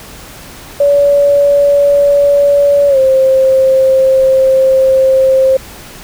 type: tone with pitch glide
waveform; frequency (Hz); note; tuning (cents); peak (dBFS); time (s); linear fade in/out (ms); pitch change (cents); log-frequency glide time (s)
sine; 570 to 528.8; C#5 to C5; +48 to +18; -5; 0.8-5.57; 5; -130; 2.88-2.98
effects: pink hiss -32 dBFS RMS until 6.03 s